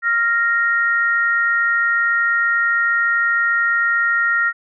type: tone pair together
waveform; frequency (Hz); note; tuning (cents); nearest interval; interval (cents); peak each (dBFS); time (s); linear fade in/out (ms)
sine; 1393.2 / 1864.7; F6 / A#6; -5 / 0; perfect fourth; 505; -17; 0.02-4.53; 50
effects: none

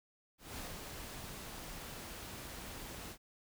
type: noise with ADSR envelope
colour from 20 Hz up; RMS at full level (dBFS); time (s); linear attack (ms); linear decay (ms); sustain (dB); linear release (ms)
pink; -44; 0.38-3.18; 200; 170; -3; 74
effects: none

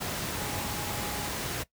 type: tone in noise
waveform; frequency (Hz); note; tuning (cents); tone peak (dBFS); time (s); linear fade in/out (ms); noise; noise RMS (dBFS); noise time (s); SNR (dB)
sine; 830.6; G#5; 0; -41; 0.38-1.3; 20; pink; -33; 0-1.64; -11
effects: noise-tail reverb RT60 0.1 s tail -18 dB re dry + high-pass 60 Hz 12 dB/octave

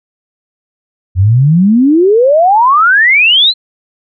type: exponential sweep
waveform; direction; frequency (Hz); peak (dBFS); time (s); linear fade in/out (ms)
sine; up; 87.31 to 4186; -4; 1.15-3.54; 50
effects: none

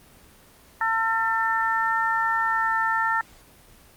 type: harmonic tone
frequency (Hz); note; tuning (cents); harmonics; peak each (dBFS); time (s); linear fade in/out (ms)
450.1; A4; +39; 2 / 3 / 4; -25 / -25 / -25; 0.81-3.21; 2
effects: pink hiss -52 dBFS RMS until 3.96 s + Opus 24 kbps

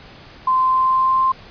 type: tone with pitch glide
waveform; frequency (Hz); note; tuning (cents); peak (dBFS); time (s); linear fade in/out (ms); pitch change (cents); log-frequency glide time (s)
sine; 1036 to 1050.5; C6 to C6; -17 to +7; -13; 0.47-1.32; 5; +24; 0.63-1.21
effects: pink hiss -42 dBFS RMS until 1.5 s + resampled to 11025 Hz

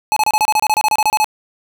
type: tone bursts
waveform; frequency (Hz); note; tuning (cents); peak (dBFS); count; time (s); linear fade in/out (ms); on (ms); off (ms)
square; 856; A5; -48; -12; 16; 0.12-1.244; 0; 44; 28
effects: none

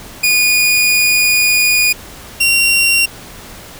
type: tone pair in turn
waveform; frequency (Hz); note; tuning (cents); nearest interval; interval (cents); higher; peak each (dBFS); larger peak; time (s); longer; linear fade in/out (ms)
sawtooth; 2453 / 2753; D#7 / F7; -25 / -25; major second; 200; second; -6; neither; 0.23-1.93 / 2.4-3.06; first; 10
effects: pink hiss -34 dBFS RMS until 3.79 s

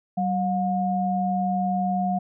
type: tone pair together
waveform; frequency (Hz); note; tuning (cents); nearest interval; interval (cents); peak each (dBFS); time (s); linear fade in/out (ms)
sine; 190.17 / 718; F#3 / F5; +48 / +48; octave + major seventh; 2300; -24; 0.17-2.19; 10
effects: none

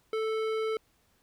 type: tone with hard clipping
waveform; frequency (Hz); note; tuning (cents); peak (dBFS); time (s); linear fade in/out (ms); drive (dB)
sine; 440; A4; 0; -30; 0.13-0.77; 2; 14
effects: pink hiss -69 dBFS RMS until 1.22 s

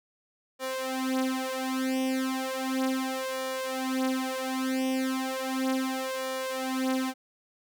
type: tone with flanger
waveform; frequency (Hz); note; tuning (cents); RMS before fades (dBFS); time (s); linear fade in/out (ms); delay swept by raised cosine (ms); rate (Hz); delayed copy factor
sawtooth; 261.6; C4; 0; -30; 0.59-7.14; 50; 1.7 to 7.3; 0.35; +1
effects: none

